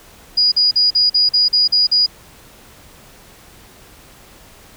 sine tone bursts, 4899 Hz, D#8, 28 cents flat, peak -10 dBFS, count 9, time 0.37-2.064 s, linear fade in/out 10 ms, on 150 ms, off 43 ms, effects pink hiss -44 dBFS RMS until 4.76 s

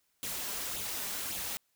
white noise with flanger, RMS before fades -37 dBFS, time 0.23-1.57 s, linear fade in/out 0 ms, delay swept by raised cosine 0.27 to 5.07 ms, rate 1.8 Hz, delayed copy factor +0.55, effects white hiss -75 dBFS RMS until 1.75 s

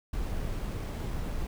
brown noise with sample-and-hold, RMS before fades -33 dBFS, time 0.13-1.47 s, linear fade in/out 5 ms, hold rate 11025 Hz, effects none

